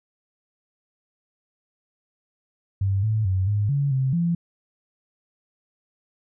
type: tone with pitch steps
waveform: sine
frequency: 97.7 / 109 / 94.1 / 103.5 / 141.3 / 132.2 / 170.6 Hz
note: G2 / A2 / F#2 / G#2 / C#3 / C3 / F3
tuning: -5 / -16 / +30 / -5 / +34 / +18 / -40 cents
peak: -19 dBFS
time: 2.81-4.35 s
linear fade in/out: 5 ms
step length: 220 ms
effects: none